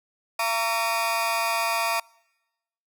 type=tone cluster; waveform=35% pulse; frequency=679 / 924 / 1133 / 2459 Hz; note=F5 / A#5 / C#6 / D#7; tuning=-49 / -16 / +37 / -21 cents; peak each=-27 dBFS; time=0.39-2 s; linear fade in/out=5 ms; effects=noise-tail reverb RT60 1.0 s tail -26 dB re dry